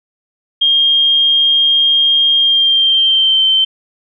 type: tone with pitch glide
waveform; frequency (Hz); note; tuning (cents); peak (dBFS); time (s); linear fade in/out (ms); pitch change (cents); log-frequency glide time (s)
sine; 3223 to 3104; G7 to G7; +47 to -18; -8; 0.61-3.65; 10; -65; 2.37-3.45
effects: none